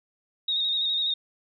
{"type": "tone with vibrato", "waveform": "sine", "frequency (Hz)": 3729, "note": "A#7", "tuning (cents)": 0, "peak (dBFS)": -23, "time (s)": [0.48, 1.14], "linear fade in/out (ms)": 5, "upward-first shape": "square", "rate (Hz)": 12, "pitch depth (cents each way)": 29, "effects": []}